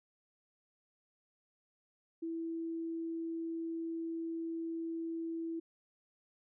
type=tone; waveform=sine; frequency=329.6 Hz; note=E4; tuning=in tune; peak=-36 dBFS; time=2.22-5.6 s; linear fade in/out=10 ms; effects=none